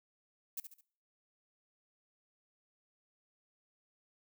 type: noise with echo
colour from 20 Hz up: violet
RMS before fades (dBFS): -39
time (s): 0.57-0.6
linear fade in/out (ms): 5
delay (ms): 70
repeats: 3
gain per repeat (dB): -8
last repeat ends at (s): 0.81
effects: noise-tail reverb RT60 0.5 s tail -21 dB re dry